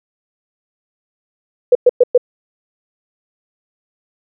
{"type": "tone bursts", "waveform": "sine", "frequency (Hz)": 493.9, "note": "B4", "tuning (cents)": 0, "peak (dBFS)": -4, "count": 4, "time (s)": [1.72, 2.178], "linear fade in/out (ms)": 5, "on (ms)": 32, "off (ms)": 110, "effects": []}